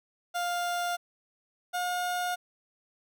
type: tone pair in turn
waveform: 30% pulse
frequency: 702 / 716.3 Hz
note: F5 / F5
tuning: +9 / +44 cents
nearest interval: unison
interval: 35 cents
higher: second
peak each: -26 dBFS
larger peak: neither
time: 0.34-0.97 / 1.73-2.36 s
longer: neither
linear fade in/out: 20 ms
effects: none